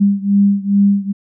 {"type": "beating tone pair", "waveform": "sine", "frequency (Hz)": [199.4, 201.8], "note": ["G3", "G#3"], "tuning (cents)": [30, -49], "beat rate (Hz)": 2.4, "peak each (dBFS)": [-12, -14], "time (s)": [0, 1.13], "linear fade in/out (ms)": 20, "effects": []}